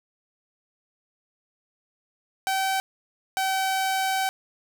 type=tone pair in turn; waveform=sawtooth; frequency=769 / 766.1 Hz; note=G5 / G5; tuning=-33 / -40 cents; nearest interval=unison; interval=7 cents; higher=first; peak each=-19 dBFS; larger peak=neither; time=2.47-2.8 / 3.37-4.29 s; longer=second; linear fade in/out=0 ms; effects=none